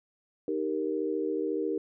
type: chord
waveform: sine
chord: Eb major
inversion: none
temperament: equal with one note detuned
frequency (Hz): 310.2 / 392 / 466.2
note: Eb4 / G4 / Bb4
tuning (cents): -5 / 0 / 0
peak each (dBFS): -32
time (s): 0.48-1.78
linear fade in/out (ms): 2
effects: none